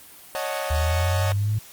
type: chord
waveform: sawtooth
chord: D# half-diminished seventh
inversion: third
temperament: equal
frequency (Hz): 554.4 / 622.3 / 740 / 880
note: C#5 / D#5 / F#5 / A5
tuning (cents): 0 / 0 / 0 / 0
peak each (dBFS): -26 / -26 / -29 / -31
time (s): 0.35-1.32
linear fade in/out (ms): 0
type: linear sweep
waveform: sine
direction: up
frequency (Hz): 74.5 to 109.1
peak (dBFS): -20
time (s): 0.7-1.59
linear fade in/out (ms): 10
effects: white hiss -46 dBFS RMS until 1.72 s + Opus 32 kbps